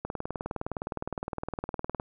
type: click train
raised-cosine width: 1 ms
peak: -18 dBFS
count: 39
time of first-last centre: 0.05-1.999 s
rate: 19.5 Hz
effects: none